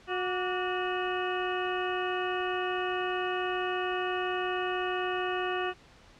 harmonic tone with a mistuned harmonic, 364.9 Hz, F#4, 24 cents flat, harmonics 1 / 2 / 3 / 4 / 5 / 7 / 8, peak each -32 / -35 / -37 / -38 / -39 / -40 / -41 dBFS, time 0.07-5.74 s, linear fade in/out 50 ms, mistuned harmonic 3, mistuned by +90 cents, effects pink hiss -56 dBFS RMS until 6.19 s + low-pass 5000 Hz 12 dB/octave

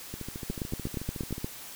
two click trains, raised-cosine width 3 ms, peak -18 / -24 dBFS, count 9 / 18, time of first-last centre 0.5-1.445 / 0.14-1.381 s, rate 8.47 / 13.7 Hz, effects white hiss -44 dBFS RMS until 1.75 s

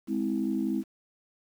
sine chord, Ab augmented, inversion none, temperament just, 207.7 / 259.6 / 324.5 Hz, Ab3 / C4 / E4, 0 / -13 / -27 cents, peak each -30 dBFS, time 0.07-0.84 s, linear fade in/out 50 ms, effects tanh soft clip ceiling -17 dBFS + 9-bit

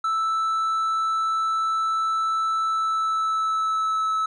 triangle tone with pitch glide, 1318.5 to 1301.9 Hz, E6 to E6, 0 to -22 cents, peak -19 dBFS, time 0.04-4.26 s, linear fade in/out 5 ms, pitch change -22 cents, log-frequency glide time 2.62-4.15 s, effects resampled to 22050 Hz

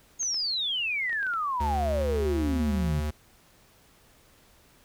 sine exponential sweep, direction down, 6645 to 138.59 Hz, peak -26 dBFS, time 0.19-3.01 s, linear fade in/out 20 ms
clicks, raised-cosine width 0.3 ms, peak -29 dBFS, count 12, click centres 0.23 / 0.344 / 1.096 / 1.129 / 1.229 / 1.267 / 1.337 / 1.602 / 1.671 / 1.752 / 2.017 / 2.161 s
square tone with pitch glide, 73.42 to 75.44 Hz, D2 to D2, 0 to +47 cents, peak -28 dBFS, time 1.6-3.11 s, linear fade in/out 10 ms, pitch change +47 cents, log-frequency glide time 2.17-2.49 s
effects pink hiss -59 dBFS RMS until 4.84 s

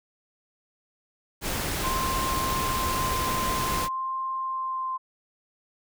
pink noise, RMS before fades -29 dBFS, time 1.41-3.89 s, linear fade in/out 50 ms
sine tone with vibrato, 1046.5 Hz, C6, in tune, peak -27 dBFS, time 1.83-4.98 s, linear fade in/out 20 ms, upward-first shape sine, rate 0.51 Hz, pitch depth 11 cents each way
effects none

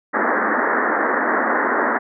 white band-pass noise, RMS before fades -19 dBFS, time 0.13-1.99 s, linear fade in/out 20 ms, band 210 to 1900 Hz, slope 96 dB/octave, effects none

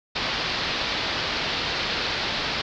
white low-pass noise, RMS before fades -27 dBFS, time 0.15-2.62 s, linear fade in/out 10 ms, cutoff 4800 Hz, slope 48 dB/octave, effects none

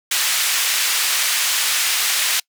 pink band-pass noise, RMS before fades -19 dBFS, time 0.11-2.4 s, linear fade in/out 5 ms, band 2000 to 15000 Hz, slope 12 dB/octave, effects noise-tail reverb RT60 0.1 s tail -26 dB re dry

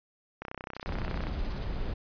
click train, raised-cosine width 0.5 ms, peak -22 dBFS, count 28, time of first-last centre 0.42-1.269 s, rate 31.8 Hz
violet noise bursts, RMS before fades -36 dBFS, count 16, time 0.75-1.641 s, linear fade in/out 0 ms, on 21 ms, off 37 ms
brown noise, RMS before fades -33 dBFS, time 0.86-1.94 s, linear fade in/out 10 ms
effects resampled to 11025 Hz

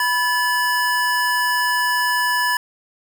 square tone pair together, 985 / 1724.8 Hz, B5 / A6, -5 / -35 cents, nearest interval minor seventh, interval 970 cents, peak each -21 / -20 dBFS, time 0-2.57 s, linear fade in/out 2 ms, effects none

